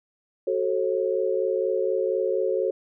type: tone cluster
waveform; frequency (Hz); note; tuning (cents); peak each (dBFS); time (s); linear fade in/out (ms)
sine; 374 / 438.2 / 540; F#4 / A4 / C#5; +19 / -7 / -45; -26; 0.47-2.71; 5
effects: none